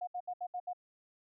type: tone bursts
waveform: sine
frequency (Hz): 720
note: F#5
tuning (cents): -47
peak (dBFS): -35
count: 6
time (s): 0.01-0.733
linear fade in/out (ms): 10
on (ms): 63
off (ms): 69
effects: none